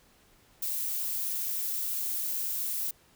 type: noise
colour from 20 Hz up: violet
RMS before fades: -32 dBFS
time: 0.62-2.91 s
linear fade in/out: 5 ms
effects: pink hiss -62 dBFS RMS until 3.15 s